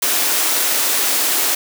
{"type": "high-pass noise", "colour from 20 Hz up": "white", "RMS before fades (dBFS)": -17, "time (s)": [0.02, 1.55], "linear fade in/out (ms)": 5, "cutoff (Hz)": 250, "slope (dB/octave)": 48, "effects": []}